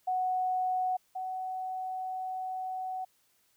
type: tone pair in turn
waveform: sine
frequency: 740 / 747.7 Hz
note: F#5 / F#5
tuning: 0 / +18 cents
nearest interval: unison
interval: 18 cents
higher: second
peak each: -27 / -33 dBFS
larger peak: first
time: 0.07-0.97 / 1.15-3.05 s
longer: second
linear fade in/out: 10 ms
effects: white hiss -70 dBFS RMS until 3.56 s